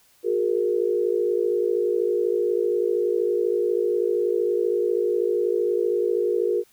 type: tone cluster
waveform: sine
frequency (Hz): 361.6 / 414.1 / 470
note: F#4 / G#4 / A#4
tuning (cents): -40 / -5 / +14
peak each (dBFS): -24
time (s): 0.23-6.64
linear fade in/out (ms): 50
effects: white hiss -59 dBFS RMS until 6.72 s